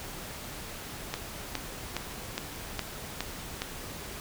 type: click train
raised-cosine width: 0.2 ms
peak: -13 dBFS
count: 7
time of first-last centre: 1.14-3.619 s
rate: 2.42 Hz
effects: pink hiss -41 dBFS RMS until 4.2 s